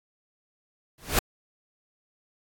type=noise with exponential growth; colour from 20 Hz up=pink; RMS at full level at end=-18 dBFS; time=0.98-1.19 s; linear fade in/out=2 ms; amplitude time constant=44 ms; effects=AAC 64 kbps